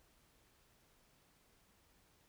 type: silence
effects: pink hiss -71 dBFS RMS until 2.28 s